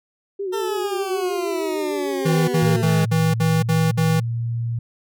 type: tone with vibrato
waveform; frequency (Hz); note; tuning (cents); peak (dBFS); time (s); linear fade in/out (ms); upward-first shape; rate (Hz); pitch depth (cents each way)
sine; 382.7; G4; -42; -23; 0.39-2.82; 10; sine; 6.6; 87
type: exponential sweep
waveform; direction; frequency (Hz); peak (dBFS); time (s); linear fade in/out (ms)
20% pulse; down; 455.8 to 207.7; -20; 0.52-3.06; 20
type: tone bursts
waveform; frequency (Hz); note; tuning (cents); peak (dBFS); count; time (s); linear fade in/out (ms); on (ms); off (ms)
square; 161.3; E3; -37; -17; 7; 2.25-4.202; 10; 230; 57
type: tone with pitch glide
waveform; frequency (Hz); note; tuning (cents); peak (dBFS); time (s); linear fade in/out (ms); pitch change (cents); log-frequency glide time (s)
sine; 113.1 to 116.82; A2 to A#2; +48 to +4; -21; 2.62-4.79; 5; +56; 3.06-4.45
effects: none